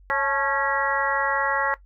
harmonic tone with a mistuned harmonic, 275.1 Hz, C#4, 13 cents flat, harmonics 2 / 3 / 4 / 5 / 6 / 7, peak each -28 / -28 / -28 / -28 / -28 / -28 dBFS, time 0.1-1.74 s, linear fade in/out 0 ms, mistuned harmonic 3, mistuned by +76 cents, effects noise-tail reverb RT60 0.1 s tail -17 dB re dry + added 47 Hz sine -48 dBFS peak until 1.85 s

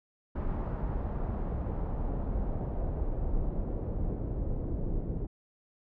brown noise with low-pass filter sweep, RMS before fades -32 dBFS, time 0.35-5.27 s, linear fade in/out 10 ms, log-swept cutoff 1100 to 450 Hz, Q 1.2, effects none

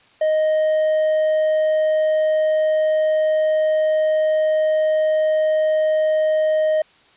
triangle tone with quantisation, 622.3 Hz, D#5, in tune, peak -13 dBFS, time 0.21-6.82 s, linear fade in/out 5 ms, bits 7, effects white hiss -53 dBFS RMS until 7.16 s + resampled to 8000 Hz

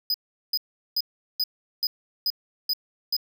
square tone bursts, 4992 Hz, D#8, 5 cents sharp, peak -22 dBFS, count 8, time 0.1-3.166 s, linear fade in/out 2 ms, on 42 ms, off 390 ms, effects none

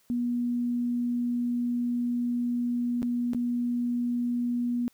sine tone with dropouts, 241.6 Hz, B3, 38 cents flat, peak -25 dBFS, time 0.1-4.88 s, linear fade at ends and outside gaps 0 ms, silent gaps 3.02-3.029 / 3.334-3.347 s, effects white hiss -65 dBFS RMS until 4.93 s

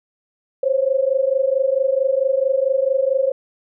sine tone pair together, 522 / 546.5 Hz, C5 / C#5, -4 / -25 cents, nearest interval minor second, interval 79 cents, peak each -18 dBFS, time 0.63-3.32 s, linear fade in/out 5 ms, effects none

